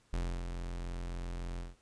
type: tone with ADSR envelope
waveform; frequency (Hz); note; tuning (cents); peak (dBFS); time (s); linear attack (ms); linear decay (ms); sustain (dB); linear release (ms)
45% pulse; 43.52; F1; -5; -31; 0.13-1.76; 4; 290; -6; 170
effects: pink hiss -69 dBFS RMS until 1.81 s + resampled to 22050 Hz